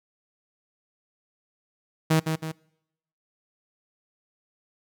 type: tone with echo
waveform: sawtooth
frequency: 158.9 Hz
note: D#3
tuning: 37 cents sharp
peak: -14 dBFS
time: 2.1-2.2 s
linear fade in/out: 10 ms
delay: 160 ms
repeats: 2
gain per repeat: -6 dB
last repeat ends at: 2.52 s
effects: noise-tail reverb RT60 0.8 s tail -24 dB re dry